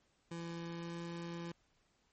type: tone with pitch glide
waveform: 25% pulse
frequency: 168.6 to 170.07 Hz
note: E3 to F3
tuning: +39 to -46 cents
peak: -38 dBFS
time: 0.31-1.52 s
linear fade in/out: 5 ms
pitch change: +15 cents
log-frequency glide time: 0.63-1.03 s
effects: pink hiss -75 dBFS RMS until 2.12 s + MP3 32 kbps